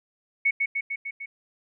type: tone with echo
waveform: sine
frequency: 2215 Hz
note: C#7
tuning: 2 cents flat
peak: -18 dBFS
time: 0.45-0.51 s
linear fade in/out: 10 ms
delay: 150 ms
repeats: 5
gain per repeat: -3 dB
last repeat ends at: 1.26 s
effects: none